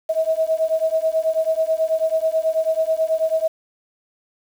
sine beating tone pair, 637 / 646.2 Hz, D#5 / E5, +41 / -35 cents, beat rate 9.2 Hz, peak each -20 dBFS, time 0.09-3.48 s, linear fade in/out 10 ms, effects 7-bit

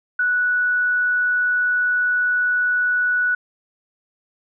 sine tone, 1475 Hz, F#6, 6 cents flat, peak -16 dBFS, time 0.19-3.35 s, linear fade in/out 5 ms, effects none

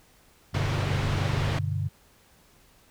sine chord, G major, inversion none, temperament equal with one note detuned, 97.38 / 123.47 / 146.83 Hz, G2 / B2 / D3, -11 / 0 / 0 cents, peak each -28 / -33 / -30 dBFS, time 0.53-1.89 s, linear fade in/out 20 ms
pink low-pass noise, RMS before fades -31 dBFS, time 0.54-1.59 s, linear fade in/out 5 ms, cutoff 3600 Hz, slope 12 dB/octave
effects pink hiss -59 dBFS RMS until 2.9 s

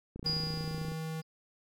click train, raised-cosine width 3 ms, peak -29 dBFS, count 23, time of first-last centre 0.16-0.919 s, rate 29 Hz
square tone with pitch glide, 158.7 to 159.71 Hz, D#3 to D#3, +35 to +46 cents, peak -36 dBFS, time 0.24-1.22 s, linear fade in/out 20 ms, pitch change +11 cents, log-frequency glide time 0.84-0.9 s
sine tone with exponential decay, 4880 Hz, D#8, 34 cents flat, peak -28 dBFS, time 0.26-1.23 s, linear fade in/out 2 ms, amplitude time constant 210 ms
effects none

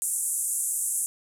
white band-pass noise, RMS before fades -28 dBFS, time 0.02-1.06 s, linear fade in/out 0 ms, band 7600 to 11000 Hz, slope 48 dB/octave, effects none

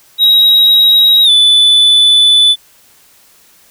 triangle tone with pitch glide, 3822 to 3485 Hz, A#7 to A7, +43 to -17 cents, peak -3 dBFS, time 0.18-2.56 s, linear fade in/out 50 ms, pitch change -160 cents, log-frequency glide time 1.24-1.3 s, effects white hiss -46 dBFS RMS until 3.7 s

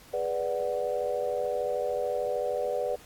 sine chord, G# half-diminished seventh, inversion none, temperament equal, 415.3 / 493.9 / 587.3 / 740 Hz, G#4 / B4 / D5 / F#5, 0 / 0 / 0 / 0 cents, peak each -36 / -30 / -31 / -36 dBFS, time 0.13-2.96 s, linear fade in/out 10 ms, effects pink hiss -53 dBFS RMS until 3.05 s + AAC 64 kbps

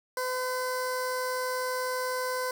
15% pulse tone with notch filter, 508 Hz, B4, 49 cents sharp, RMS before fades -31 dBFS, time 0.17-2.51 s, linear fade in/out 2 ms, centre 2600 Hz, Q 1.1, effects none

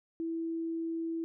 sine tone, 329.2 Hz, E4, 2 cents flat, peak -32 dBFS, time 0.2-1.24 s, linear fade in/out 0 ms, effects none

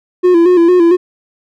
triangle tone with vibrato, 349.2 Hz, F4, in tune, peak -3 dBFS, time 0.23-0.97 s, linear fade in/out 20 ms, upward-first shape square, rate 4.4 Hz, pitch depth 60 cents each way, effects none

